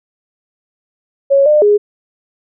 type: tone with pitch steps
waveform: sine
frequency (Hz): 553 / 602 / 414.3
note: C#5 / D5 / G#4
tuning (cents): -4 / +43 / -4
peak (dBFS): -6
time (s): 1.3-1.78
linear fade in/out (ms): 20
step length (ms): 160
effects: none